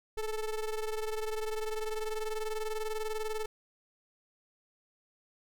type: ring-modulated tone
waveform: square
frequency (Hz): 220.1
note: A3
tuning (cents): +1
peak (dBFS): -30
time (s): 0.17-3.46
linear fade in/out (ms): 5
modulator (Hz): 210
effects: none